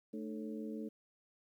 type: harmonic tone with a mistuned harmonic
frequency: 109.9 Hz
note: A2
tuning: 2 cents flat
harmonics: 2 / 3 / 4 / 5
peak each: -42 / -45 / -47 / -54 dBFS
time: 0.13-0.89 s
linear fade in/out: 10 ms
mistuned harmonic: 3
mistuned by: -130 cents
effects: 12-bit